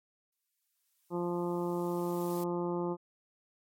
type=noise with exponential growth; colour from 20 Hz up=blue; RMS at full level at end=-45 dBFS; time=0.32-2.44 s; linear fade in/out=5 ms; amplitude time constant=460 ms
type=harmonic tone; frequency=174.61 Hz; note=F3; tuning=in tune; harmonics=1 / 2 / 3 / 4 / 5 / 6 / 7; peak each=-36 / -33 / -40 / -48 / -41 / -45 / -48 dBFS; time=1.1-2.97 s; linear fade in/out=50 ms
effects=MP3 64 kbps